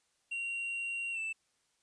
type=tone with pitch glide; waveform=triangle; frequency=2755 to 2650 Hz; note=F7 to E7; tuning=-24 to +9 cents; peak=-33 dBFS; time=0.31-1.33 s; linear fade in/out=10 ms; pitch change=-67 cents; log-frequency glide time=1.12-1.19 s; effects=white hiss -75 dBFS RMS until 1.82 s + resampled to 22050 Hz